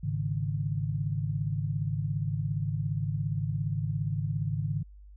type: chord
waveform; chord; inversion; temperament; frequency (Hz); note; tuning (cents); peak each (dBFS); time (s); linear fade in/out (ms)
sine; Ab suspended fourth; none; just; 103.83 / 138.43 / 155.74; Ab2 / Db3 / Eb3; 0 / -2 / +2; -32; 0.03-4.83; 10
effects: added 50 Hz sine -47 dBFS peak until 5.16 s